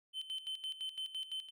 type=tone with tremolo; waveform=triangle; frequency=3071 Hz; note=G7; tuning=36 cents flat; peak=-36 dBFS; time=0.13-1.51 s; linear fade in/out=50 ms; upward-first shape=square; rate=5.9 Hz; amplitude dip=75%; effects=none